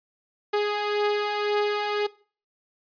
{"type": "beating tone pair", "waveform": "sawtooth", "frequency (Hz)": [413.8, 415.7], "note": ["G#4", "G#4"], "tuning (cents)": [-6, 2], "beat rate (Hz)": 1.9, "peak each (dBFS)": [-26, -20], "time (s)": [0.53, 2.07], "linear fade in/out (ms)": 10, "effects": ["noise-tail reverb RT60 0.4 s tail -20 dB re dry", "resampled to 11025 Hz"]}